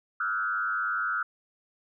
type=tone with frequency modulation; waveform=sine; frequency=1398 Hz; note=F6; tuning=1 cent sharp; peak=-26 dBFS; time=0.2-1.23 s; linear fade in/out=5 ms; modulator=103 Hz; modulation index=1.2; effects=none